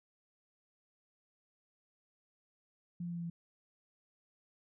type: tone with pitch steps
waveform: sine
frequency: 173.9 / 172.7 / 171.51 / 170.32 / 169.14 Hz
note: F3 / F3 / F3 / F3 / E3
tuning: -7 / -19 / -31 / -43 / +45 cents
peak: -37 dBFS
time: 3-3.3 s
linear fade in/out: 5 ms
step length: 60 ms
effects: none